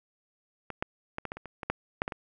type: clicks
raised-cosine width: 0.5 ms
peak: -21 / -14 / -18 / -19 / -20 / -27 / -26 / -21 / -12 / -11 / -17 / -21 dBFS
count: 12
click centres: 0.703 / 0.825 / 1.184 / 1.253 / 1.319 / 1.37 / 1.457 / 1.632 / 1.7 / 2.019 / 2.079 / 2.122 s
effects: none